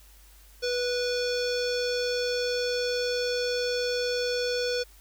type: tone with low-pass filter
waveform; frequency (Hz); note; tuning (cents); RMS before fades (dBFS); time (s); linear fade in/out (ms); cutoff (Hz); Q
square; 490.5; B4; -12; -28; 0.62-4.84; 20; 5000; 5.4
effects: added 50 Hz sine -52 dBFS peak until 5 s + white hiss -57 dBFS RMS until 5 s